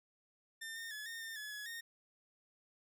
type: tone with pitch steps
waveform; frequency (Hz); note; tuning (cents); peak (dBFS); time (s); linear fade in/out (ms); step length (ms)
sawtooth; 1800 / 1825 / 1709 / 1831 / 1809 / 1706 / 1691 / 1842; A6 / A#6 / G#6 / A#6 / A6 / G#6 / G#6 / A#6; +39 / -37 / +49 / -32 / +48 / +46 / +31 / -21; -40; 0.61-1.81; 10; 150
effects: none